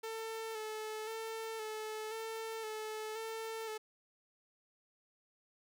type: tone with vibrato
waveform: sawtooth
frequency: 440 Hz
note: A4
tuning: in tune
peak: -36 dBFS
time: 0.03-3.78 s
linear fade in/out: 10 ms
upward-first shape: square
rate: 0.96 Hz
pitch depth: 27 cents each way
effects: none